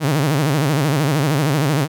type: tone with vibrato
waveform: sawtooth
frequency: 145.8 Hz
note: D3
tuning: 12 cents flat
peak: -11 dBFS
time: 0-1.88 s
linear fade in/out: 50 ms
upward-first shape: sine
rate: 13 Hz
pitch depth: 170 cents each way
effects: none